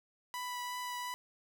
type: tone with vibrato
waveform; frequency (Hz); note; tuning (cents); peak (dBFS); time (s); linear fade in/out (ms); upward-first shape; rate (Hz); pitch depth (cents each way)
sawtooth; 987.8; B5; 0; -34; 0.34-1.14; 0; triangle; 2.8; 11
effects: none